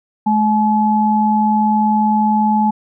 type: tone pair together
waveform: sine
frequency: 213.8 / 855 Hz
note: A3 / A5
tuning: -49 / -50 cents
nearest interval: 2 octaves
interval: 2399 cents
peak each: -14 dBFS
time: 0.26-2.71 s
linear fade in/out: 10 ms
effects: none